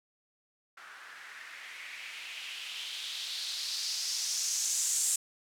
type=noise with low-pass filter sweep; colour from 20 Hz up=violet; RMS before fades=-36 dBFS; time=0.77-5.16 s; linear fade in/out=5 ms; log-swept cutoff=1400 to 7900 Hz; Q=3.1; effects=none